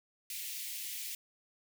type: high-pass noise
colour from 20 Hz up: white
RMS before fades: -41 dBFS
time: 0.3-1.15 s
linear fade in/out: 2 ms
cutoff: 2000 Hz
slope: 48 dB/octave
effects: none